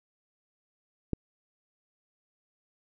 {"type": "click", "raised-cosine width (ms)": 3, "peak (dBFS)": -15, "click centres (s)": 1.133, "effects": []}